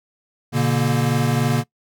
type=tone cluster; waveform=square; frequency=120.5 / 143.8 / 235.4 Hz; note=B2 / D3 / A#3; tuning=-42 / -36 / +17 cents; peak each=-22 / -21 / -23 dBFS; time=0.52-1.64 s; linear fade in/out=50 ms; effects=noise-tail reverb RT60 0.1 s tail -21 dB re dry